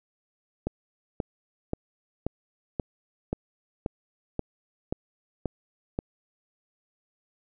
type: click train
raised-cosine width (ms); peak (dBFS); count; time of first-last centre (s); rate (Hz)
2; -14; 11; 0.67-5.989; 1.88
effects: none